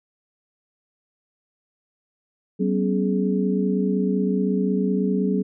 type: tone cluster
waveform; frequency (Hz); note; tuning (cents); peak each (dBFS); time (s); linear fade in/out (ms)
sine; 190.5 / 246.4 / 276.1 / 420.6; G3 / B3 / C#4 / G#4; -49 / -4 / -7 / +22; -21 / -27 / -27 / -26; 2.59-5.43; 20
effects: none